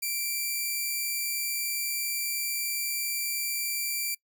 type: tone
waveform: 5% pulse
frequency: 2349 Hz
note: D7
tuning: in tune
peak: -19 dBFS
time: 0.02-4.15 s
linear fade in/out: 10 ms
effects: noise-tail reverb RT60 0.1 s tail -23 dB re dry